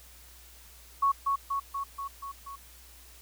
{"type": "tone with echo", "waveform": "sine", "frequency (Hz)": 1108.7, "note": "C#6", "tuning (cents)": 0, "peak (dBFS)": -21, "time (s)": [1.02, 1.12], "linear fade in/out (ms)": 10, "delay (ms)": 240, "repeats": 6, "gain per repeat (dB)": -3, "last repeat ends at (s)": 2.56, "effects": ["added 60 Hz sine -54 dBFS peak until 3.21 s", "white hiss -54 dBFS RMS until 3.21 s"]}